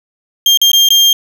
35% pulse tone with dropouts, 3200 Hz, G7, 35 cents sharp, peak -4 dBFS, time 0.46-1.13 s, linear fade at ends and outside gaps 2 ms, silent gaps 0.574-0.615 / 0.717-0.732 / 0.888-0.904 s, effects none

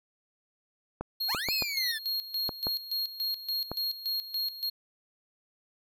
clicks, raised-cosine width 1 ms, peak -19 dBFS, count 7, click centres 1.01 / 1.348 / 1.487 / 1.623 / 2.492 / 2.669 / 3.716 s
square tone with tremolo, 4267 Hz, C8, 33 cents sharp, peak -29 dBFS, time 1.2-4.7 s, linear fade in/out 10 ms, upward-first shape square, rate 3.5 Hz, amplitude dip 75%
25% pulse linear two-way sweep, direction up then down, 681 to 2637 to 1709 Hz, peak -28 dBFS, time 1.28-1.99 s, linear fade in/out 20 ms, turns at 1.53 s
effects none

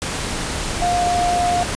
sine tone in noise, 707 Hz, F5, 21 cents sharp, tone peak -16 dBFS, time 0.82-1.63 s, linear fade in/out 0 ms, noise pink, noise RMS -24 dBFS, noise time 0.02-1.75 s, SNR +5 dB, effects resampled to 22050 Hz

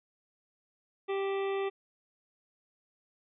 harmonic tone with a mistuned harmonic, 392 Hz, G4, in tune, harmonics 1 / 2 / 3 / 5 / 6 / 7 / 8 / 9, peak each -30 / -40 / -42 / -45 / -49 / -48 / -54 / -52 dBFS, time 1.08-1.7 s, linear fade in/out 20 ms, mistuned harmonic 7, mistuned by -61 cents, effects none

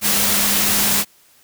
sine tone in noise, 203.3 Hz, G#3, 37 cents flat, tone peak -28 dBFS, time 0.01-1.05 s, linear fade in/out 50 ms, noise white, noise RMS -17 dBFS, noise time 0.01-1.05 s, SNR -14 dB, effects white hiss -53 dBFS RMS until 1.43 s

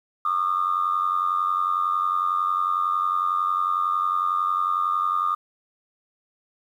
sine tone with amplitude modulation, 1213 Hz, D#6, 44 cents flat, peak -16 dBFS, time 0.25-5.35 s, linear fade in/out 5 ms, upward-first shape sine, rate 91 Hz, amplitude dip 80%, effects tanh soft clip ceiling -13 dBFS + 9-bit

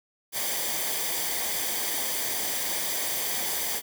white noise with comb filter, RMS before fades -29 dBFS, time 0.32-3.82 s, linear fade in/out 50 ms, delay 0.74 ms, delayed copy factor -0.6, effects none

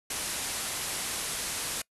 white low-pass noise, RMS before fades -34 dBFS, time 0.1-1.82 s, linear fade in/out 5 ms, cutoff 12000 Hz, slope 96 dB/octave, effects noise-tail reverb RT60 0.1 s tail -24 dB re dry

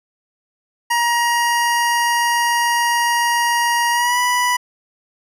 25% pulse tone with pitch glide, 947 to 984.4 Hz, A#5 to B5, +27 to -6 cents, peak -11 dBFS, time 0.9-4.57 s, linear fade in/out 10 ms, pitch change +67 cents, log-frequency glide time 3.92-4.19 s, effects resampled to 32000 Hz

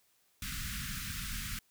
pink band-stop noise, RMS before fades -39 dBFS, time 0.42-1.59 s, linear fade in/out 2 ms, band 230 to 1300 Hz, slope 48 dB/octave, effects white hiss -71 dBFS RMS until 1.7 s

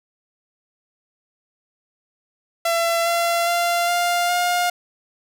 sawtooth tone with pitch steps, 674 / 682.6 / 691.3 / 700.2 / 709.1 Hz, E5 / F5 / F5 / F5 / F5, +38 / -40 / -18 / +4 / +26 cents, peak -14 dBFS, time 2.65-4.7 s, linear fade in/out 5 ms, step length 410 ms, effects none

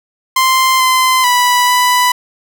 sawtooth tone with pitch steps, 1044 / 1032 / 985 / 991 Hz, C6 / C6 / B5 / B5, -4 / -24 / -5 / +6 cents, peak -5 dBFS, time 0.36-2.12 s, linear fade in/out 5 ms, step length 440 ms, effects none

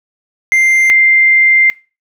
triangle / sine tone pair in turn, 2093 / 2093 Hz, C7 / C7, 0 / 0 cents, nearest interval unison, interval 0 cents, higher neither, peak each -5 dBFS, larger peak neither, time 0.52-0.9 / 0.9-1.7 s, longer second, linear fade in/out 0 ms, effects noise-tail reverb RT60 0.3 s tail -22 dB re dry

